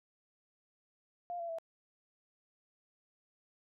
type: tone with pitch steps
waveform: sine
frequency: 701 / 679 / 659 Hz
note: F5 / F5 / E5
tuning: +6 / -49 / -1 cents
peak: -37 dBFS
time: 1.3-1.585 s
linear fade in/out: 0 ms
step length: 95 ms
effects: none